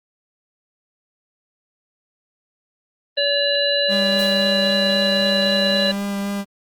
harmonic tone, 570 Hz, C#5, 48 cents sharp, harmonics 1 / 3 / 5 / 7, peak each -20 / -25 / -25 / -20 dBFS, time 3.17-5.92 s, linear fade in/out 10 ms
45% pulse tone with vibrato, 200 Hz, G3, 35 cents sharp, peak -22 dBFS, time 3.88-6.45 s, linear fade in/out 50 ms, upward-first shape sine, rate 3.8 Hz, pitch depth 10 cents each way
white noise with exponential decay, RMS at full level -31 dBFS, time 4.19-4.65 s, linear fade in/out 0 ms, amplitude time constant 99 ms
effects Opus 32 kbps

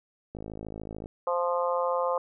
click train, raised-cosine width 2 ms, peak -25 dBFS, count 39, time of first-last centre 0.35-1.059 s, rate 53.6 Hz
harmonic tone, 174.61 Hz, F3, in tune, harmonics 3 / 4 / 5 / 6 / 7, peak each -27 / -35 / -33 / -31 / -35 dBFS, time 1.27-2.18 s, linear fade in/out 2 ms
effects none

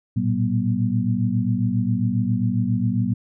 sine tone cluster, 111.7 / 119.1 / 190.4 / 240 Hz, A2 / A#2 / F#3 / B3, +27 / +38 / +50 / -49 cents, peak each -24 dBFS, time 0.16-3.14 s, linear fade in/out 10 ms, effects none

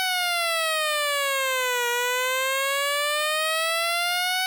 10% pulse exponential two-way sweep, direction down then up, 755 to 477.3 to 752 Hz, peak -14 dBFS, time 0-4.46 s, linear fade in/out 0 ms, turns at 1.88 s, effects none

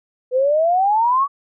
sine exponential sweep, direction up, 493.9 to 1146 Hz, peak -13 dBFS, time 0.31-1.28 s, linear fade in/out 50 ms, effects none

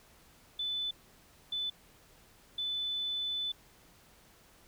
sine tone bursts at uneven times, 3500 Hz, A7, 10 cents flat, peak -32 dBFS, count 3, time 0.59-0.91 / 1.52-1.7 / 2.58-3.52 s, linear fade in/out 5 ms, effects pink hiss -61 dBFS RMS until 4.67 s

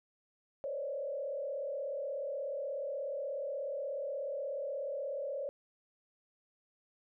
sine tone with frequency modulation, 560 Hz, C#5, 18 cents sharp, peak -35 dBFS, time 0.64-5.49 s, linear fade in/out 0 ms, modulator 36.6 Hz, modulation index 1.2, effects none

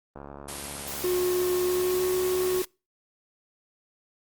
click train, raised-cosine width 1 ms, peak -26 dBFS, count 173, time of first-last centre 0.16-2.589 s, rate 70.8 Hz
white noise, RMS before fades -35 dBFS, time 0.48-2.65 s, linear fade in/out 5 ms
triangle tone with pitch glide, 361.6 to 367.7 Hz, F#4 to F#4, -40 to -11 cents, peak -21 dBFS, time 1.04-2.62 s, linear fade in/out 2 ms, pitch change +29 cents, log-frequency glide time 1.62-2.07 s
effects noise-tail reverb RT60 0.3 s tail -26 dB re dry + Opus 32 kbps

